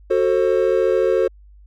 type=chord; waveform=triangle; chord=F# diminished; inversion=none; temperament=just; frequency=370 / 444 / 532.8 Hz; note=F#4 / A4 / C5; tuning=0 / +16 / +31 cents; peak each=-17 dBFS; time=0.1-1.28 s; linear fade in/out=10 ms; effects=added 50 Hz sine -43 dBFS peak until 1.66 s